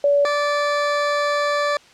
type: tone pair in turn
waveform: sine / 20% pulse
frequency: 572 / 582.7 Hz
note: D5 / D5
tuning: -46 / -14 cents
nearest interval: unison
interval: 32 cents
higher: second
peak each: -13 dBFS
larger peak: neither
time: 0.04-0.25 / 0.25-1.77 s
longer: second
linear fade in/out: 2 ms
effects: white hiss -49 dBFS RMS until 1.93 s + low-pass 5000 Hz 12 dB/octave